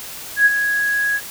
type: tone with ADSR envelope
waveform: sine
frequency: 1661.2 Hz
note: G#6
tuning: in tune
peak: -7 dBFS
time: 0.36-1.21 s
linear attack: 96 ms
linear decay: 32 ms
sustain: -9 dB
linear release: 56 ms
effects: white hiss -33 dBFS RMS until 1.3 s